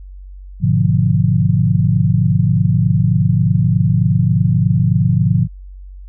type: chord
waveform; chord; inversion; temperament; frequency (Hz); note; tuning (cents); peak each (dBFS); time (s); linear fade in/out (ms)
sine; G# diminished seventh; none; equal with one note detuned; 103.53 / 123.47 / 146.83 / 174.61; G#2 / B2 / D3 / F3; -5 / 0 / 0 / 0; -16; 0.6-5.48; 50
effects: added 47 Hz sine -31 dBFS peak until 6.08 s